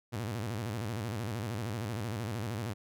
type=tone with vibrato; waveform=sawtooth; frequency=110 Hz; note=A2; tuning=in tune; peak=-30 dBFS; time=0.12-2.74 s; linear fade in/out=20 ms; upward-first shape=square; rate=13 Hz; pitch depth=150 cents each way; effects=none